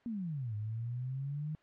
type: exponential two-way sweep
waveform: sine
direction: down then up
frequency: 243.8 to 103.7 to 156.4 Hz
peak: -35 dBFS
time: 0.06-1.55 s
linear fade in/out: 0 ms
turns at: 0.55 s
effects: white hiss -67 dBFS RMS until 1.62 s + low-pass 2000 Hz 12 dB/octave